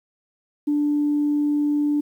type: tone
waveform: sine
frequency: 293.7 Hz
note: D4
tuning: in tune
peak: -17 dBFS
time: 0.67-2.01 s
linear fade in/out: 10 ms
effects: tanh soft clip ceiling -13 dBFS + 9-bit